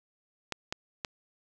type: clicks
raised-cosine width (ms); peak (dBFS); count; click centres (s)
0.2; -15; 3; 0.523 / 0.725 / 1.048
effects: none